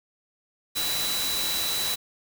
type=tone in noise; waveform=sine; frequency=3951 Hz; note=B7; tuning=in tune; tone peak=-28 dBFS; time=0.75-1.96 s; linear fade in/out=20 ms; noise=white; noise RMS=-29 dBFS; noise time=0.75-1.96 s; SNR=-2 dB; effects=none